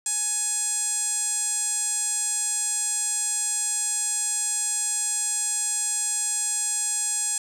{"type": "tone with band-pass filter", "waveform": "sawtooth", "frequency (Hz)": 840, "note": "G#5", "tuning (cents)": 19, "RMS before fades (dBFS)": -26, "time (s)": [0.06, 7.38], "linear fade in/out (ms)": 2, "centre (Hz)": 8000, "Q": 9.6, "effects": []}